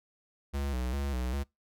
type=tone with vibrato; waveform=square; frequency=66.1 Hz; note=C2; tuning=18 cents sharp; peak=-31 dBFS; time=0.53-1.44 s; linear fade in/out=20 ms; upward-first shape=square; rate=2.5 Hz; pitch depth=99 cents each way; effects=noise-tail reverb RT60 0.2 s tail -25 dB re dry